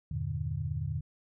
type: chord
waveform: sine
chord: E half-diminished seventh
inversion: none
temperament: just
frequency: 82.41 / 98.89 / 118.67 / 148.33 Hz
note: E2 / G2 / Bb2 / D3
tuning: 0 / +16 / +31 / +18 cents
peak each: -37 / -38 / -37 / -35 dBFS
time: 0.11-1.01 s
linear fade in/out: 5 ms
effects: none